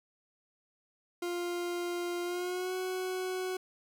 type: tone with pitch glide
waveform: 40% pulse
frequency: 350 to 370.6 Hz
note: F4 to F#4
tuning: +4 to +3 cents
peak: -32 dBFS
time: 1.22-3.57 s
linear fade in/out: 5 ms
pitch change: +99 cents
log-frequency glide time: 2.23-2.74 s
effects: none